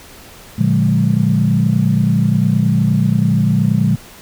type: chord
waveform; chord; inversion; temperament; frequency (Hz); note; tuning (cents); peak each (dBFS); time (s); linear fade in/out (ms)
sine; Bb dominant seventh; none; equal with one note detuned; 116.54 / 146.83 / 179.01 / 207.7; Bb2 / D3 / F3 / Ab3; 0 / 0 / +43 / 0; -16; 0.58-3.96; 10
effects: tanh soft clip ceiling -1 dBFS + pink hiss -39 dBFS RMS until 4.21 s